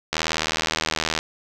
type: click train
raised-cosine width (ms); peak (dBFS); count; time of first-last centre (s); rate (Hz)
0.2; -4; 85; 0.13-1.189; 79.3
effects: none